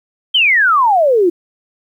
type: exponential sweep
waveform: sine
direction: down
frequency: 3211 to 330.5 Hz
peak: -8 dBFS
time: 0.34-1.3 s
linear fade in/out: 10 ms
effects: 8-bit